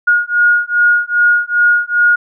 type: beating tone pair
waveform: sine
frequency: 1435 / 1437.5 Hz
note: F6 / F6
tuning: +47 / +50 cents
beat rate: 2.5 Hz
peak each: -12 dBFS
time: 0.07-2.16 s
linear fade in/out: 10 ms
effects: none